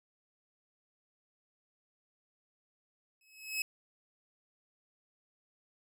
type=tone with exponential growth; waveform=sawtooth; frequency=2572 Hz; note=E7; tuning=43 cents flat; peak=-26 dBFS; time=3.21-3.62 s; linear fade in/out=2 ms; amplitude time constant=88 ms; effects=none